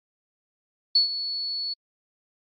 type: tone with ADSR envelope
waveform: sine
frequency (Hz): 4413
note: C#8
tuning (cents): -9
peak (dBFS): -14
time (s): 0.95-1.74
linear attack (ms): 6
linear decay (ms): 120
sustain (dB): -13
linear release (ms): 12
effects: AAC 32 kbps